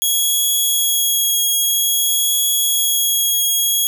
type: tone with vibrato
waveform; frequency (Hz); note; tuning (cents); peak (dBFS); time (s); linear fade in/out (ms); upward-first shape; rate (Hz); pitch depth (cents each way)
5% pulse; 3322; G#7; 0; -7; 0.02-3.87; 0; triangle; 0.51; 14
effects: none